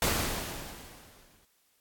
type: noise with exponential decay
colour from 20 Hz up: pink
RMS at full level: -25 dBFS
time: 0.02-1.45 s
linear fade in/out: 2 ms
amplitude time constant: 310 ms
effects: white hiss -70 dBFS RMS until 1.8 s + AAC 64 kbps